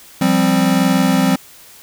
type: chord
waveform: square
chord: F suspended second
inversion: none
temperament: equal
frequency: 174.61 / 196 / 261.6 Hz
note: F3 / G3 / C4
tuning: 0 / 0 / 0 cents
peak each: -18 / -17 / -16 dBFS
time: 0.21-1.36 s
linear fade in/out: 5 ms
effects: white hiss -42 dBFS RMS until 1.82 s